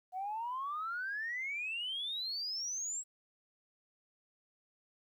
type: exponential sweep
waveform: sine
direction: up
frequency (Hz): 724 to 7810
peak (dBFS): -35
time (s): 0.12-3.04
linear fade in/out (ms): 50
effects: tanh soft clip ceiling -31 dBFS + 12-bit